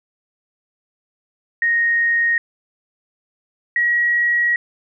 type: tone pair in turn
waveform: sine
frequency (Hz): 1864.7 / 1908.3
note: A#6 / A#6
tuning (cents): 0 / +40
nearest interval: unison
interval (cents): 40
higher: second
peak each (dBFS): -14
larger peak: neither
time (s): 1.62-2.38 / 3.76-4.56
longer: second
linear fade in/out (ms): 2
effects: none